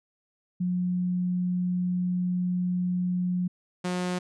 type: tone pair in turn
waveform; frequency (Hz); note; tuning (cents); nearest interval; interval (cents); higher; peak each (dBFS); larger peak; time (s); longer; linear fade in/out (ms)
sine / sawtooth; 179.9 / 179.9; F#3 / F#3; -48 / -48; unison; 0; neither; -24 / -23; second; 0.6-3.48 / 3.84-4.19; first; 10
effects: resampled to 22050 Hz